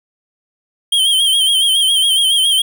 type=tone with vibrato; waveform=square; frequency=3175 Hz; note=G7; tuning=21 cents sharp; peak=-11 dBFS; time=0.92-2.62 s; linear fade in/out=5 ms; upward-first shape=sine; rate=7.2 Hz; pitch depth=66 cents each way; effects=none